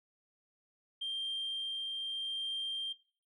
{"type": "tone with tremolo", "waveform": "sine", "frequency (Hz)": 3177, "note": "G7", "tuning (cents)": 23, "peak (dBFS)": -32, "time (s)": [1.01, 2.93], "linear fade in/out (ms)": 10, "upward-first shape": "triangle", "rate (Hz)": 0.82, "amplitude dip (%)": 25, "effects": ["noise-tail reverb RT60 0.4 s tail -18 dB re dry", "tanh soft clip ceiling -32 dBFS"]}